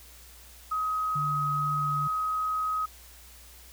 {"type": "tone", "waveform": "sine", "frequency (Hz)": 1264, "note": "D#6", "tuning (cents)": 27, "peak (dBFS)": -26, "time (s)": [0.71, 2.86], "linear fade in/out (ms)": 10}
{"type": "tone with vibrato", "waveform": "sine", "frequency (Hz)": 146.83, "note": "D3", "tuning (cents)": 0, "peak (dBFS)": -31, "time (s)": [1.15, 2.08], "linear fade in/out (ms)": 10, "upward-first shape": "sine", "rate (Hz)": 2.2, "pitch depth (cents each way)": 11}
{"effects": ["added 60 Hz sine -52 dBFS peak until 3.72 s", "white hiss -52 dBFS RMS until 3.72 s"]}